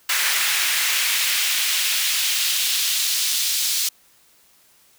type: noise with high-pass filter sweep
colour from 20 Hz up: pink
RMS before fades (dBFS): -21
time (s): 0.09-3.89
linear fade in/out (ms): 5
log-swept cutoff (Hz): 1800 to 4300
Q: 1.3
effects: white hiss -56 dBFS RMS until 4.98 s